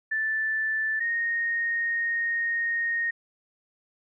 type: tone pair in turn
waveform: sine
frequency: 1760 / 1857.9 Hz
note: A6 / A#6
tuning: 0 / -6 cents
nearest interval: minor second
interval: 94 cents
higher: second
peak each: -24 dBFS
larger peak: neither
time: 0.11-1 / 1-3.11 s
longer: second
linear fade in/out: 10 ms
effects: none